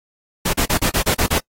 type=noise bursts; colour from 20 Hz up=pink; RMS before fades=-18 dBFS; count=8; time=0.45-1.389 s; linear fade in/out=10 ms; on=85 ms; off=37 ms; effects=noise-tail reverb RT60 0.1 s tail -24 dB re dry + AAC 48 kbps